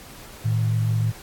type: tone pair together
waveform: sine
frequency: 111.5 / 157.5 Hz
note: A2 / D#3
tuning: +23 / +21 cents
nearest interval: tritone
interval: 598 cents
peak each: -19 / -28 dBFS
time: 0.44-1.12 s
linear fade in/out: 20 ms
effects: pink hiss -43 dBFS RMS until 1.22 s + AAC 64 kbps